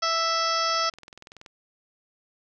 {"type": "harmonic tone", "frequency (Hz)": 659.3, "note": "E5", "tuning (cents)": 0, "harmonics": [1, 2, 3, 4, 5, 6, 7, 8, 9], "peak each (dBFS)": [-31, -25, -34, -38, -35, -40, -33, -29, -37], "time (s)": [0.02, 0.9], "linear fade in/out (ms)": 10}
{"type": "click train", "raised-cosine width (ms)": 0.2, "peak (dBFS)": -27, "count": 17, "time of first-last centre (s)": [0.7, 1.462], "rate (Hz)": 21}
{"effects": []}